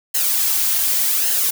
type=noise with flanger; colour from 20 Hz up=blue; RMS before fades=-18 dBFS; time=0.14-1.51 s; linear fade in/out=10 ms; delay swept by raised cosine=0.84 to 3.54 ms; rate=0.87 Hz; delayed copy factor=-0.65; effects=none